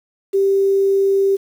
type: tone with quantisation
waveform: sine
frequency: 392 Hz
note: G4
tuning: in tune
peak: -12 dBFS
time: 0.33-1.37 s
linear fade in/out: 20 ms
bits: 7
effects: none